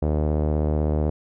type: tone with low-pass filter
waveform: sawtooth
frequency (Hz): 76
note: D#2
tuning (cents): -40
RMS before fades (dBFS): -22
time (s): 0.02-1.1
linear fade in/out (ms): 5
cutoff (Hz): 570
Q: 1.7
effects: none